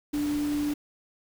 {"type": "tone in noise", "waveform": "sine", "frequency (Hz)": 293.7, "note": "D4", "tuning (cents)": 0, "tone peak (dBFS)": -25, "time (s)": [0.13, 0.74], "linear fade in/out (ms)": 10, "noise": "pink", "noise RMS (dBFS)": -40, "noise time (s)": [0.13, 0.74], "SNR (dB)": 12, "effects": []}